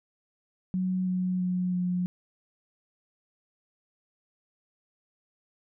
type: tone with pitch steps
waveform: sine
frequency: 185 / 183.19 / 181.4 / 179.63 Hz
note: F#3 / F#3 / F#3 / F3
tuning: 0 / -17 / -34 / +49 cents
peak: -25 dBFS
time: 0.74-2.06 s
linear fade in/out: 0 ms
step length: 330 ms
effects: none